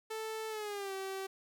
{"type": "tone with pitch glide", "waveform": "sawtooth", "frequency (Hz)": [440, 385.3], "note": ["A4", "G4"], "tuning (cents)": [0, -30], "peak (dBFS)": -34, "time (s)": [0.1, 1.27], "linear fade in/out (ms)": 10, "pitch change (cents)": -230, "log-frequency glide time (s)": [0.49, 0.93], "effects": []}